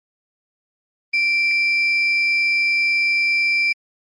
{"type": "tone pair together", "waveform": "sine", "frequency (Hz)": [2349, 4985], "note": ["D7", "D#8"], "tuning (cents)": [0, 2], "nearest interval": "octave + minor second", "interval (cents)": 1302, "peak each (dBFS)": [-15, -26], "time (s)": [1.13, 3.73], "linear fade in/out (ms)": 10, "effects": ["tanh soft clip ceiling -9 dBFS", "Opus 24 kbps"]}